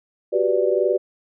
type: chord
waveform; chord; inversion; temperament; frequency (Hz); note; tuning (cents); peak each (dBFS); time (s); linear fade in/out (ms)
sine; G major seventh; third; equal; 370 / 392 / 493.9 / 587.3; F#4 / G4 / B4 / D5; 0 / 0 / 0 / 0; -22; 0.32-0.98; 20
effects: none